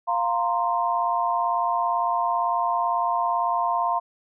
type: chord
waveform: sine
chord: F suspended fourth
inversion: none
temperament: equal with one note detuned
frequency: 698.5 / 928.6 / 1046.5 Hz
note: F5 / Bb5 / C6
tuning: 0 / -7 / 0 cents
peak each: -25 dBFS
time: 0.07-4 s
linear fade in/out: 20 ms
effects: none